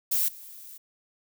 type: noise with level steps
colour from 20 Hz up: violet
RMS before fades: -25 / -45 dBFS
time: 0.11-0.78 s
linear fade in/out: 10 ms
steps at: 0.28 s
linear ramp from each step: 5 ms
effects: none